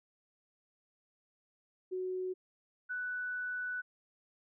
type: tone pair in turn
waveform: sine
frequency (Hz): 370 / 1487.3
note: F#4 / F#6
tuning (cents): 0 / +9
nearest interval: 2 octaves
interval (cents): 2409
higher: second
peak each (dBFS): -34 / -35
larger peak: first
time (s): 1.91-2.34 / 2.89-3.82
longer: second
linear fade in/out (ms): 20
effects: none